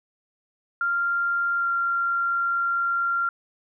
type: tone with pitch glide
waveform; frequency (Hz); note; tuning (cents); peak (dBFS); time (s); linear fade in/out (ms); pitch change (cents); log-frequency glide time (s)
sine; 1391 to 1382.2; F6 to F6; -7 to -18; -21; 0.81-3.29; 2; -11; 1.57-1.66
effects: none